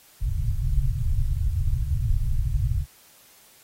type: low-pass noise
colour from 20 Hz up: pink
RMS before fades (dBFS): -23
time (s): 0.2-2.86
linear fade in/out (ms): 50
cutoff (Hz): 140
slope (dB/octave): 96
effects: white hiss -54 dBFS RMS until 3.63 s + AAC 48 kbps